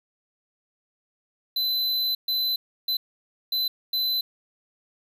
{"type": "tone bursts at uneven times", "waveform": "square", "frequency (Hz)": 4026, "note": "B7", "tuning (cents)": 33, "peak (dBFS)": -23, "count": 5, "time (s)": [[1.56, 2.15], [2.28, 2.56], [2.88, 2.97], [3.52, 3.68], [3.93, 4.21]], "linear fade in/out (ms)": 5, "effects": ["9-bit"]}